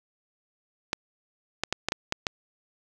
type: clicks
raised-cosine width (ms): 0.2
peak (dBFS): -8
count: 7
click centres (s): 0.931 / 1.636 / 1.726 / 1.886 / 1.921 / 2.124 / 2.268
effects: none